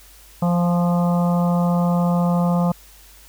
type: harmonic tone with a mistuned harmonic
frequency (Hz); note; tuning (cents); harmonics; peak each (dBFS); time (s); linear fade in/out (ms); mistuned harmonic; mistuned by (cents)
174.61; F3; 0; 1 / 3 / 4 / 5 / 6 / 7; -16 / -26 / -28 / -30 / -32 / -33; 0.42-2.72; 5; 5; -22
effects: added 50 Hz sine -48 dBFS peak until 3.28 s + white hiss -48 dBFS RMS until 3.28 s